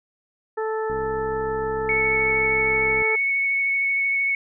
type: harmonic tone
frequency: 438.7 Hz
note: A4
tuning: 5 cents flat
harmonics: 1 / 2 / 3 / 4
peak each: -24 / -30 / -34 / -36 dBFS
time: 0.57-3.16 s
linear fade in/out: 10 ms
type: click train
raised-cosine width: 3 ms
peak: -24 dBFS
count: 142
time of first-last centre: 0.9-3.02 s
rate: 66.5 Hz
type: tone with vibrato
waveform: sine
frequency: 2214 Hz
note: C#7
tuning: 3 cents flat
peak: -19 dBFS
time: 1.89-4.35 s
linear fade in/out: 2 ms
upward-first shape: triangle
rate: 13 Hz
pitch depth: 13 cents each way
effects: none